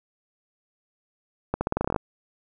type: accelerating click train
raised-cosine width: 1 ms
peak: -10 dBFS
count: 12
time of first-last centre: 1.54-1.962 s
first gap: 70 ms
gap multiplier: 0.87
effects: none